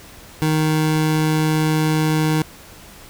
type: tone pair together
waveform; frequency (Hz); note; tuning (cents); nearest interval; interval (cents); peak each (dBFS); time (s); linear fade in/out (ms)
square; 155.75 / 311.5; D#3 / D#4; +2 / +2; octave; 1200; -18 / -21; 0.42-2.42; 0
effects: pink hiss -42 dBFS RMS until 3.09 s